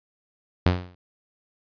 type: tone with exponential decay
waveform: sawtooth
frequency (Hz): 89.7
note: F2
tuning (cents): +47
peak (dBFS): -10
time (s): 0.66-0.95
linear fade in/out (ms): 0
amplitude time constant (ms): 63
effects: resampled to 11025 Hz